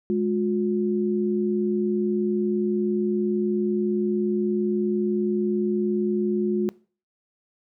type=tone pair together; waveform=sine; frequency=209.6 / 358.3 Hz; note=G#3 / F4; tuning=+16 / +44 cents; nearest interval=major sixth; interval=928 cents; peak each=-23 dBFS; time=0.1-6.69 s; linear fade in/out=0 ms; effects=noise-tail reverb RT60 0.4 s tail -22 dB re dry